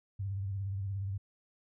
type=tone with vibrato; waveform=sine; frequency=98 Hz; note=G2; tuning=in tune; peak=-33 dBFS; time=0.19-1.18 s; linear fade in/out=10 ms; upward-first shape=sine; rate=17 Hz; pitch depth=66 cents each way; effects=none